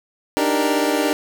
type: chord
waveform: 25% pulse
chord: Eb major seventh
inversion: third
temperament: equal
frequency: 293.7 / 311.1 / 392 / 466.2 Hz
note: D4 / Eb4 / G4 / Bb4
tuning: 0 / 0 / 0 / 0 cents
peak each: -17 / -20 / -20 / -20 dBFS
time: 0.37-1.13 s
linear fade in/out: 0 ms
effects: none